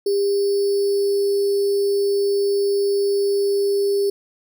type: tone with sample-and-hold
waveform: sine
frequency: 400.2 Hz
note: G4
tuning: 36 cents sharp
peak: -16 dBFS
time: 0.06-4.1 s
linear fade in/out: 5 ms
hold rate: 4900 Hz
effects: none